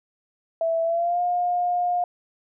sine tone with pitch glide, 659.3 to 710.7 Hz, E5 to F5, 0 to +30 cents, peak -20 dBFS, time 0.61-2.04 s, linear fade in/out 2 ms, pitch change +130 cents, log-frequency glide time 0.83-1.21 s, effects none

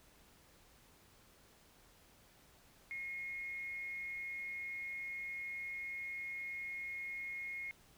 sine tone with amplitude modulation, 2155 Hz, C#7, 49 cents flat, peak -39 dBFS, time 2.91-7.71 s, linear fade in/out 0 ms, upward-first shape sine, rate 289 Hz, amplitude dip 35%, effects pink hiss -65 dBFS RMS until 7.97 s

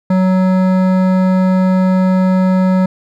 sine tone with hard clipping, 186.3 Hz, F#3, 12 cents sharp, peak -11 dBFS, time 0.1-2.86 s, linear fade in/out 5 ms, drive 14 dB, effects none

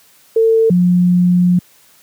sine tone pair in turn, 449.2 / 178.27 Hz, A4 / F3, +36 / +36 cents, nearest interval octave + major third, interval 1600 cents, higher first, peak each -8 dBFS, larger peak neither, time 0.36-0.7 / 0.7-1.59 s, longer second, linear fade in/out 5 ms, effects white hiss -49 dBFS RMS until 2.02 s + high-pass 80 Hz 12 dB/octave

